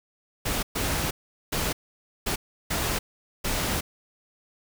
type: noise bursts at uneven times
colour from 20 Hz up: pink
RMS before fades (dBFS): -27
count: 6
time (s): 0.45-0.63 / 0.75-1.11 / 1.52-1.73 / 2.26-2.36 / 2.7-2.99 / 3.44-3.81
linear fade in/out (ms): 10
effects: none